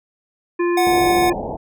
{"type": "harmonic tone", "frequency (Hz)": 348.1, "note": "F4", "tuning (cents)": -6, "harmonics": [1, 3, 5, 7], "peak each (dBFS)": [-16, -26, -30, -33], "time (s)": [0.59, 1.33], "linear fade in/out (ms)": 10}
{"type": "tone", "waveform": "square", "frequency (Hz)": 734, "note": "F#5", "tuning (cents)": -14, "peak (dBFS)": -17, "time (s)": [0.77, 1.3], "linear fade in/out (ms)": 5}
{"type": "low-pass noise", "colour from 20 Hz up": "white", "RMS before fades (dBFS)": -26, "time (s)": [0.86, 1.57], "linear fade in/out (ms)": 10, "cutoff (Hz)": 890, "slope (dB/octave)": 96}
{"effects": []}